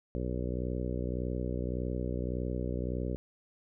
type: harmonic tone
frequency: 61.74 Hz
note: B1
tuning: in tune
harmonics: 1 / 2 / 3 / 4 / 5 / 6 / 7 / 8 / 9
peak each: -35 / -38 / -40 / -41 / -42 / -43 / -43 / -44 / -45 dBFS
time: 0.15-3.16 s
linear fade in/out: 0 ms
effects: none